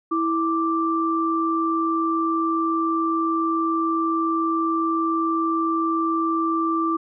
sine tone pair together, 327.6 / 1174.7 Hz, E4 / D6, -11 / 0 cents, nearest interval octave + minor seventh, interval 2211 cents, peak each -22 dBFS, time 0.11-6.97 s, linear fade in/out 10 ms, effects none

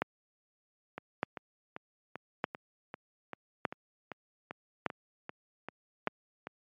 two click trains, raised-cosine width 0.5 ms, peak -13 / -24 dBFS, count 6 / 15, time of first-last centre 0.02-6.073 / 0.98-6.47 s, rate 0.826 / 2.55 Hz, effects high-pass 150 Hz 12 dB/octave + MP3 64 kbps

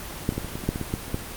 clicks, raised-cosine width 3 ms, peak -9 / -19 / -14 / -20 / -17 / -21 / -9 / -16 / -15 / -12 / -21 / -12 dBFS, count 12, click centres 0.291 / 0.324 / 0.38 / 0.446 / 0.555 / 0.638 / 0.69 / 0.759 / 0.813 / 0.939 / 1.081 / 1.144 s, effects pink hiss -36 dBFS RMS until 1.36 s + Opus 24 kbps

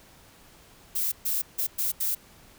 violet noise bursts at uneven times, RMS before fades -27 dBFS, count 5, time 0.95-1.12 / 1.25-1.42 / 1.58-1.67 / 1.78-1.92 / 2-2.15 s, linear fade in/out 10 ms, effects pink hiss -54 dBFS RMS until 2.58 s

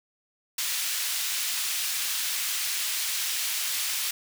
pink high-pass noise, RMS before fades -29 dBFS, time 0.58-4.11 s, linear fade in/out 5 ms, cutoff 2700 Hz, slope 12 dB/octave, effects none

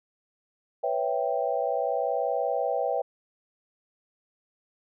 sine chord, C# half-diminished seventh, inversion third, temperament equal, 493.9 / 554.4 / 659.3 / 784 Hz, B4 / C#5 / E5 / G5, 0 / 0 / 0 / 0 cents, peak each -30 dBFS, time 0.83-3.02 s, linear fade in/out 10 ms, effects none

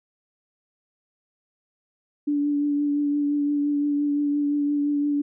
sine tone with vibrato, 290 Hz, D4, 22 cents flat, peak -20 dBFS, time 2.27-5.22 s, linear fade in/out 10 ms, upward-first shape triangle, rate 5.8 Hz, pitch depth 20 cents each way, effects none

